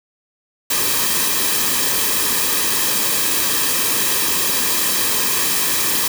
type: noise with comb filter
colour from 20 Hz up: white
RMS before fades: -18 dBFS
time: 0.7-6.08 s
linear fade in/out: 5 ms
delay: 1.4 ms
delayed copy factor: -0.6
effects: none